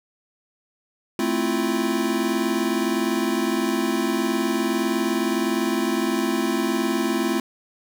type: chord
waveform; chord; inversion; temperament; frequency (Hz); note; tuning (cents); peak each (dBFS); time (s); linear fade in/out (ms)
square; F major seventh; first; equal; 220 / 261.6 / 329.6 / 349.2; A3 / C4 / E4 / F4; 0 / 0 / 0 / 0; -27; 1.19-7.4; 2
effects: none